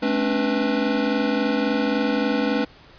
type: tone cluster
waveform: square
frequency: 216.1 / 267.8 / 291.4 / 492.7 Hz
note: A3 / C4 / D4 / B4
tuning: -31 / +40 / -13 / -4 cents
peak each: -26 dBFS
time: 0.02-2.65 s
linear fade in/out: 10 ms
effects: pink hiss -49 dBFS RMS until 2.98 s + resampled to 11025 Hz